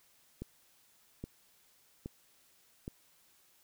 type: click train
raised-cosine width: 3 ms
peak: -27 dBFS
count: 4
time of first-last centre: 0.42-2.879 s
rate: 1.22 Hz
effects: white hiss -67 dBFS RMS until 3.63 s